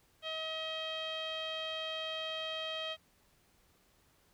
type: tone with low-pass filter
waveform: sawtooth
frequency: 636 Hz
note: D#5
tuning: 38 cents sharp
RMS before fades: -39 dBFS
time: 0.22-2.97 s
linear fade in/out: 50 ms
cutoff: 3300 Hz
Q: 7.2
effects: pink hiss -69 dBFS RMS until 4.33 s